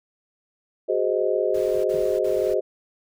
sine chord, Ab dominant seventh, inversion third, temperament just, 373.8 / 415.3 / 519.1 / 623 Hz, Gb4 / Ab4 / C5 / Eb5, +18 / 0 / -14 / +2 cents, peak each -25 dBFS, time 0.88-2.61 s, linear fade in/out 20 ms
pink noise bursts, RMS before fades -43 dBFS, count 3, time 1.54-2.54 s, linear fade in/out 5 ms, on 300 ms, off 50 ms
sine tone with exponential decay, 160.2 Hz, E3, 49 cents flat, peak -34 dBFS, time 1.94-2.05 s, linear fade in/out 2 ms, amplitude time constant 23 ms
effects none

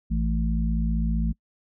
harmonic tone, 55.3 Hz, A1, 9 cents sharp, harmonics 1 / 3 / 4, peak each -23 / -28 / -29 dBFS, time 0.1-1.33 s, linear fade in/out 20 ms, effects noise-tail reverb RT60 0.1 s tail -26 dB re dry

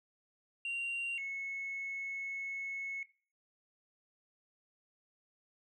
sine tone pair in turn, 2764 / 2194 Hz, F7 / C#7, -19 / -18 cents, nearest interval major third, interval 399 cents, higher first, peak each -33 / -37 dBFS, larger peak first, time 0.65-1.18 / 1.18-3.03 s, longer second, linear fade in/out 2 ms, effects noise-tail reverb RT60 0.4 s tail -17 dB re dry + tanh soft clip ceiling -33 dBFS

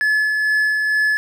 triangle tone with tremolo, 1717 Hz, A6, 43 cents flat, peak -12 dBFS, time 0.01-1.17 s, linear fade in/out 0 ms, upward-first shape sine, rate 2.2 Hz, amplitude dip 30%, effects none

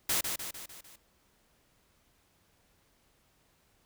white noise with echo, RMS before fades -29 dBFS, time 0.09-0.21 s, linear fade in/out 5 ms, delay 150 ms, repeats 5, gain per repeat -5 dB, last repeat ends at 0.96 s, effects pink hiss -69 dBFS RMS until 3.85 s

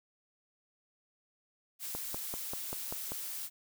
blue noise, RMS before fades -40 dBFS, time 1.79-3.5 s, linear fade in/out 50 ms
click train, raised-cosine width 1 ms, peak -25 dBFS, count 7, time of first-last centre 1.95-3.12 s, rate 5.13 Hz
effects none

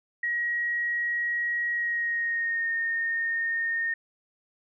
sine tone with pitch glide, 1900 to 1837.4 Hz, A#6 to A#6, +33 to -25 cents, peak -25 dBFS, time 0.23-3.94 s, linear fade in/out 5 ms, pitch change -58 cents, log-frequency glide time 1.72-2.71 s, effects none

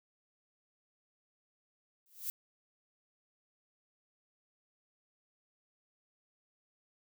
violet noise with exponential growth, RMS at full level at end -34 dBFS, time 2.06-2.3 s, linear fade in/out 0 ms, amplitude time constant 52 ms, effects none

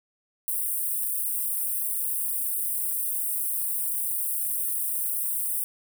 white high-pass noise, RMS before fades -28 dBFS, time 0.48-5.64 s, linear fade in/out 0 ms, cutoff 8500 Hz, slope 96 dB/octave, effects none

